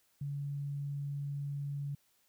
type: tone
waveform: sine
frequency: 142.2 Hz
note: C#3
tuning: 45 cents sharp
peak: -35 dBFS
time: 0.21-1.95 s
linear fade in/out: 5 ms
effects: white hiss -72 dBFS RMS until 2.28 s